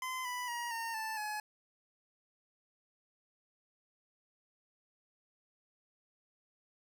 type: tone with pitch steps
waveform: 25% pulse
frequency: 1028 / 989 / 951.4 / 915.3 / 880.6 / 847.1 Hz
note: C6 / B5 / A#5 / A#5 / A5 / G#5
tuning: -31 / +2 / +35 / -32 / +1 / +34 cents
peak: -33 dBFS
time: 0.02-1.4 s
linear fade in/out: 2 ms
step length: 230 ms
effects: none